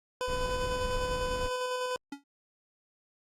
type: tone with tremolo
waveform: 25% pulse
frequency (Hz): 503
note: B4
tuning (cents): +32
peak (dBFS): -26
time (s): 0.21-1.96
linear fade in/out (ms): 0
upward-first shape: square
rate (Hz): 10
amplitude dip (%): 25
type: noise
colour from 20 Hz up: brown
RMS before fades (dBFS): -36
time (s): 0.27-1.49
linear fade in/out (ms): 20
type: tone with exponential decay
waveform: square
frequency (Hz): 281.3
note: C#4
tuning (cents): +26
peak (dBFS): -34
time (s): 2.12-2.24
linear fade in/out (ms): 5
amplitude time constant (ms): 24
effects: low-pass 9000 Hz 12 dB/octave + Opus 48 kbps